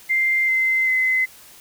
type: tone with pitch steps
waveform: sine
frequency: 2093 / 2069 / 2045 Hz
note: C7 / C7 / C7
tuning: 0 / -20 / -40 cents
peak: -16 dBFS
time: 0.09-1.26 s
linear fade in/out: 20 ms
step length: 390 ms
effects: white hiss -46 dBFS RMS until 1.6 s